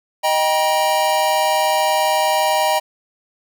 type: chord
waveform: square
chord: Eb major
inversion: none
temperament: equal with one note detuned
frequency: 622.3 / 784 / 955.8 Hz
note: Eb5 / G5 / Bb5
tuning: 0 / 0 / +43 cents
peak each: -20 dBFS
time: 0.23-2.8 s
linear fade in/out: 20 ms
effects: none

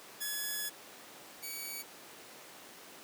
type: tone pair in turn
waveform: 5% pulse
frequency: 1698 / 2267 Hz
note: G#6 / C#7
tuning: +38 / +38 cents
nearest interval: perfect fourth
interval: 500 cents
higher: second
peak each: -24 / -30 dBFS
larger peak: first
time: 0.2-0.7 / 1.42-1.83 s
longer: first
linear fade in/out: 20 ms
effects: pink hiss -51 dBFS RMS until 3.03 s + high-pass 300 Hz 12 dB/octave

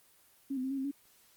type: tone with pitch steps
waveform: sine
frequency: 273.6 / 255.4 / 264.2 / 274.6 / 265.9 / 281.2 Hz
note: C#4 / C4 / C4 / C#4 / C4 / C#4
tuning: -23 / -42 / +17 / -16 / +28 / +25 cents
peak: -32 dBFS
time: 0.5-0.914 s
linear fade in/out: 10 ms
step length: 69 ms
effects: white hiss -64 dBFS RMS until 1.36 s + Opus 24 kbps

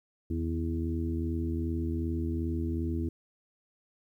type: harmonic tone with a mistuned harmonic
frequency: 82.6 Hz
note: E2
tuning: 4 cents sharp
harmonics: 1 / 2 / 3 / 4 / 5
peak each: -31 / -41 / -35 / -35 / -46 dBFS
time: 0.3-3.09 s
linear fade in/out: 5 ms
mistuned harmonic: 2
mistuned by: -60 cents
effects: 11-bit

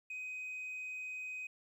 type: tone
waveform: sine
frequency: 2512 Hz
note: D#7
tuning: 16 cents sharp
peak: -38 dBFS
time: 0.1-1.47 s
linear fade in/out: 5 ms
effects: tanh soft clip ceiling -39 dBFS + 12-bit

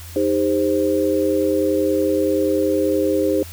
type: chord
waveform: sine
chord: C minor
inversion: first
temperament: equal with one note detuned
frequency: 311.1 / 401.6 / 523.3 Hz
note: Eb4 / G4 / C5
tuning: 0 / +42 / 0 cents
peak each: -20 dBFS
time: 0.16-3.43 s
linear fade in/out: 2 ms
effects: added 85 Hz sine -35 dBFS peak until 3.52 s + white hiss -40 dBFS RMS until 3.52 s

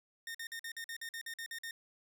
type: tone bursts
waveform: sawtooth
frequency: 1832 Hz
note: A#6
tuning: 31 cents flat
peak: -37 dBFS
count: 12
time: 0.27-1.71 s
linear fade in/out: 2 ms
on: 76 ms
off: 48 ms
effects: none

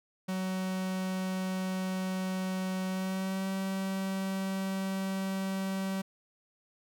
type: tone with pitch glide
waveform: 45% pulse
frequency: 187.2 to 192.02 Hz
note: F#3 to G3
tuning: +20 to -35 cents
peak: -31 dBFS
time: 0.28-6.02 s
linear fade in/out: 10 ms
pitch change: +45 cents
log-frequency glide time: 2.87-3.49 s
effects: none

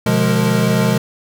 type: tone cluster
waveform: square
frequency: 125.5 / 149.8 / 176.2 / 208.7 / 461.5 Hz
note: B2 / D3 / F3 / G#3 / A#4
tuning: +28 / +35 / +16 / +9 / -17 cents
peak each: -19 / -25 / -19 / -18 / -23 dBFS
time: 0.06-0.98 s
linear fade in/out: 5 ms
effects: none

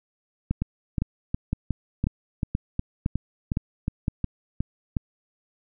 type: two click trains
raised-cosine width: 5 ms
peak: -11 / -12 dBFS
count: 8 / 13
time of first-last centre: 0.51-4.081 / 0.62-4.968 s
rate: 1.96 / 2.76 Hz
effects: none

